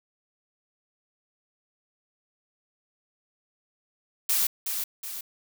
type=noise with echo; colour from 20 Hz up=blue; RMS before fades=-24 dBFS; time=4.29-4.47 s; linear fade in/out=5 ms; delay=370 ms; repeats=2; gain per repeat=-6 dB; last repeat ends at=5.21 s; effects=none